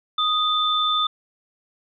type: tone pair together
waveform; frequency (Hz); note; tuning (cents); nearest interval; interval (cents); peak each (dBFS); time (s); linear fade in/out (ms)
sine; 1244.5 / 3544; D#6 / A7; 0 / +12; octave + tritone; 1812; -21; 0.18-1.07; 5
effects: none